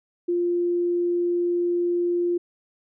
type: tone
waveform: sine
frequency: 349.2 Hz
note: F4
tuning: in tune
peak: -20 dBFS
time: 0.28-2.38 s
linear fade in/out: 10 ms
effects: none